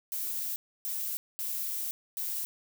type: noise bursts at uneven times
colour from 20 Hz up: violet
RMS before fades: -34 dBFS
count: 4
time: 0.12-0.56 / 0.85-1.17 / 1.39-1.91 / 2.17-2.45 s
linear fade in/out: 0 ms
effects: none